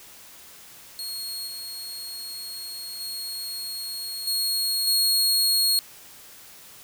sawtooth tone with level steps, 4302 Hz, C8, 47 cents sharp, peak -28 / -31 / -28 / -20 / -16 dBFS, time 0.99-5.79 s, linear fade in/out 0 ms, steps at 1.47 / 3 / 4.27 / 4.87 s, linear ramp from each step 5 ms, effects white hiss -47 dBFS RMS until 6.83 s

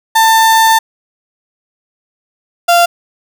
35% pulse tone pair in turn, 893 / 692.1 Hz, A5 / F5, +25 / -16 cents, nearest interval major third, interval 441 cents, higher first, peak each -4 dBFS, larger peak neither, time 0.15-0.79 / 2.68-2.86 s, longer first, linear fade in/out 10 ms, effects none

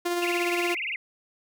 sawtooth tone with tremolo, 349.2 Hz, F4, in tune, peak -20 dBFS, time 0.05-0.75 s, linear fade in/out 10 ms, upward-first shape sine, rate 17 Hz, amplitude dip 30%
sine tone with vibrato, 2400 Hz, D7, 37 cents sharp, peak -28 dBFS, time 0.22-0.96 s, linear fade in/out 2 ms, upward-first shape sine, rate 20 Hz, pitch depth 280 cents each way
effects none

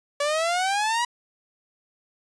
sawtooth exponential sweep, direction up, 569 to 977 Hz, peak -18 dBFS, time 0.2-1.05 s, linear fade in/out 5 ms, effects resampled to 22050 Hz

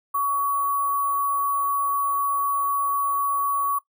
sine tone with sample-and-hold, 1123 Hz, C#6, 22 cents sharp, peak -20 dBFS, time 0.14-3.79 s, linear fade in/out 10 ms, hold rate 11025 Hz, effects noise-tail reverb RT60 0.1 s tail -19 dB re dry

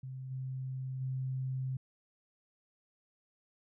sine tone with level steps, 130.81 Hz, C3, in tune, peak -40 / -36 / -33 dBFS, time 0.03-1.77 s, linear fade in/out 5 ms, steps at 0.3 / 1 s, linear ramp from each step 20 ms, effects none

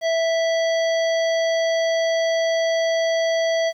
harmonic tone, 658 Hz, E5, 3 cents flat, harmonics 1 / 3 / 5 / 7 / 9, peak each -18 / -28 / -32 / -35 / -37 dBFS, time 0.01-3.73 s, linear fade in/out 50 ms, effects 9-bit

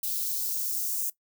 violet noise with high-pass filter sweep, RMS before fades -30 dBFS, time 0.03-1.1 s, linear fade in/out 5 ms, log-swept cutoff 3800 to 6700 Hz, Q 1.5, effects noise-tail reverb RT60 0.1 s tail -18 dB re dry

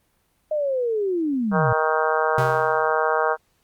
sine linear sweep, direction down, 622.3 to 109.2 Hz, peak -20 dBFS, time 0.51-1.73 s, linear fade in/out 5 ms
harmonic tone, 157.1 Hz, D#3, 17 cents sharp, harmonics 3 / 4 / 5 / 6 / 7 / 8 / 9 / 10, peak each -24 / -25 / -26 / -27 / -27 / -28 / -29 / -29 dBFS, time 1.51-3.37 s, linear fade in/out 50 ms
square tone with exponential decay, 130 Hz, C3, 11 cents flat, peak -21 dBFS, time 2.38-2.98 s, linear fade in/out 2 ms, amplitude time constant 130 ms
effects pink hiss -66 dBFS RMS until 3.63 s + Opus 32 kbps

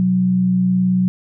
sine tone pair together, 125.4 / 184.11 Hz, B2 / F#3, +27 / -8 cents, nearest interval perfect fifth, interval 665 cents, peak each -24 / -13 dBFS, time 0-1.08 s, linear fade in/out 0 ms, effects none

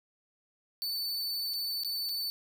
45% pulse tone with dropouts, 4508 Hz, C#8, 28 cents sharp, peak -31 dBFS, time 0.82-2.3 s, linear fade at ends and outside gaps 0 ms, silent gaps 1.536-1.54 / 1.835-1.847 / 2.09-2.093 s, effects none

